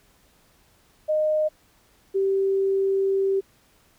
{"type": "tone pair in turn", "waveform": "sine", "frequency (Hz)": [616, 388.8], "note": ["D#5", "G4"], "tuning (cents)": [-17, -14], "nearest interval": "minor sixth", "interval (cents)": 797, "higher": "first", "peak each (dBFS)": -19, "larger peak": "neither", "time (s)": [[1.08, 1.49], [2.14, 3.41]], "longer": "second", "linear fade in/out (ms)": 20, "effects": ["pink hiss -60 dBFS RMS until 3.98 s"]}